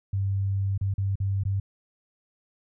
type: tone with dropouts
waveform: sine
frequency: 98 Hz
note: G2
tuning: in tune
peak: -23 dBFS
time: 0.13-1.6 s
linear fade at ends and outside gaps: 5 ms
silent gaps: 0.778-0.811 / 0.94-0.98 / 1.156-1.201 / 1.436-1.452 s
effects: none